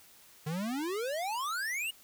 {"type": "exponential sweep", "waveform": "square", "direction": "up", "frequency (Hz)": [146.83, 2944], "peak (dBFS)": -33, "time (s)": [0.46, 1.91], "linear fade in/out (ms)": 10, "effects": ["white hiss -58 dBFS RMS until 2.03 s"]}